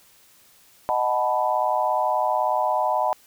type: chord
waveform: sine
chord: B dominant seventh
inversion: first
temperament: equal with one note detuned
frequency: 622.3 / 740 / 871.4 / 987.8 Hz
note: D#5 / F#5 / A5 / B5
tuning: 0 / 0 / -17 / 0 cents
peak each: -25 dBFS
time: 0.89-3.13 s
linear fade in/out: 0 ms
effects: white hiss -55 dBFS RMS until 3.26 s